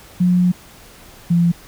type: tone pair in turn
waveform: sine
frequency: 179.3 / 171.51 Hz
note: F3 / F3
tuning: +46 / -31 cents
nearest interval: minor second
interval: 77 cents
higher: first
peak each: -11 dBFS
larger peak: neither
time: 0.2-0.52 / 1.3-1.52 s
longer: first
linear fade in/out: 10 ms
effects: pink hiss -43 dBFS RMS until 1.67 s